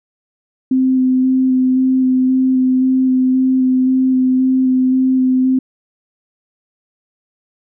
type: tone with vibrato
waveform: sine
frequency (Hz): 258.6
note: C4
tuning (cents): -20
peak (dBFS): -10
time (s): 0.71-5.59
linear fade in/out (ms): 5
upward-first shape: square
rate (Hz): 1.9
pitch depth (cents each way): 10
effects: none